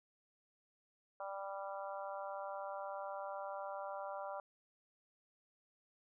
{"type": "harmonic tone", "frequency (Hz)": 196.4, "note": "G3", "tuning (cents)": 4, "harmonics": [3, 4, 5, 6, 7], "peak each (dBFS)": [-45, -47, -49, -51, -52], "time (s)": [1.2, 4.4], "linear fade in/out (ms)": 2, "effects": []}